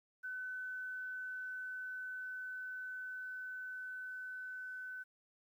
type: tone with level ramp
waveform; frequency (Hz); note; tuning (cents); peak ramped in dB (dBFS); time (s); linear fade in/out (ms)
sine; 1510; F#6; +35; -40 to -43; 0.23-5.04; 20
effects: 12-bit